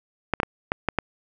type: clicks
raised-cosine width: 0.5 ms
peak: -6 dBFS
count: 6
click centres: 0.337 / 0.401 / 0.432 / 0.719 / 0.887 / 0.987 s
effects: none